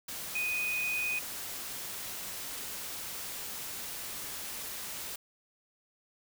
sine tone in noise, 2489 Hz, D#7, in tune, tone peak -30 dBFS, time 0.35-1.19 s, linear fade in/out 5 ms, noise white, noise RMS -40 dBFS, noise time 0.08-5.16 s, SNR +7 dB, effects none

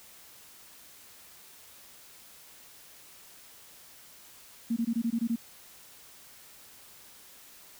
sine tone bursts, 231.4 Hz, A#3, 13 cents flat, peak -25 dBFS, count 8, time 4.7-5.36 s, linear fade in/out 10 ms, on 65 ms, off 20 ms, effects white hiss -53 dBFS RMS until 7.79 s

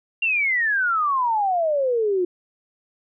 sine exponential sweep, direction down, 2794 to 349.2 Hz, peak -18 dBFS, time 0.22-2.25 s, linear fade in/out 5 ms, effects none

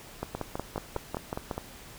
two click trains, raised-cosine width 1 ms, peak -17 / -18 dBFS, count 8 / 7, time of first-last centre 0.23-1.512 / 0.35-1.58 s, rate 5.46 / 4.88 Hz, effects pink hiss -48 dBFS RMS until 1.98 s

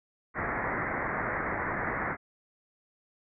white low-pass noise, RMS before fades -32 dBFS, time 0.34-2.17 s, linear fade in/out 50 ms, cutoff 2100 Hz, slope 96 dB/octave, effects none

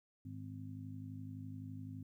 harmonic tone, 51.8 Hz, G#1, 4 cents flat, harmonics 2 / 3 / 4 / 5, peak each -47 / -52 / -58 / -49 dBFS, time 0.25-2.03 s, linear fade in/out 5 ms, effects 13-bit

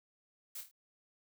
blue noise with echo, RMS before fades -44 dBFS, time 0.55-0.61 s, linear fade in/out 5 ms, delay 26 ms, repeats 4, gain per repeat -6 dB, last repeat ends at 0.714 s, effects none

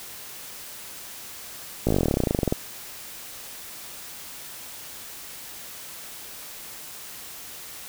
slowing click train, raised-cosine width 2 ms, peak -8 dBFS, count 23, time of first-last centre 1.87-2.525 s, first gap 17 ms, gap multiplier 1.05, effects white hiss -40 dBFS RMS until 7.88 s

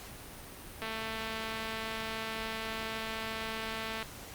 click train, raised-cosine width 0.3 ms, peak -22 dBFS, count 713, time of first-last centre 0.82-4.027 s, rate 222 Hz, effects pink hiss -47 dBFS RMS until 4.34 s + Opus 48 kbps

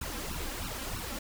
pink noise with flanger, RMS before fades -37 dBFS, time 0.01-1.19 s, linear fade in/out 5 ms, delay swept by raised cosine 0.71 to 3.81 ms, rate 3.1 Hz, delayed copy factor +0.9, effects none

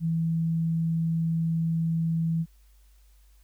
sine tone, 163.9 Hz, E3, 10 cents flat, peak -23 dBFS, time 0-2.46 s, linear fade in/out 50 ms, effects added 50 Hz sine -54 dBFS peak until 3.43 s + white hiss -67 dBFS RMS until 3.43 s

